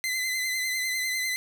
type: tone with vibrato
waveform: sawtooth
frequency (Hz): 2041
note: C7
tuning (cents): -44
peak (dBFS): -23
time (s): 0.04-1.36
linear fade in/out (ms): 0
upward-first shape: triangle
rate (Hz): 10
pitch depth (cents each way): 44
effects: none